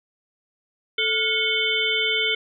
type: harmonic tone with a mistuned harmonic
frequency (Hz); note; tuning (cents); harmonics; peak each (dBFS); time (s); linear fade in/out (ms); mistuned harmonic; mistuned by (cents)
440; A4; 0; 1 / 3 / 5 / 7 / 8; -29 / -30 / -24 / -24 / -27; 0.98-2.35; 5; 3; +140
effects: none